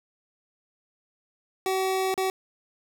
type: tone with dropouts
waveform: 25% pulse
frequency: 379.2 Hz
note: F#4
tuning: 43 cents sharp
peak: -20 dBFS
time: 1.66-2.3 s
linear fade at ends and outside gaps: 1 ms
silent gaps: 2.141-2.177 s
effects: none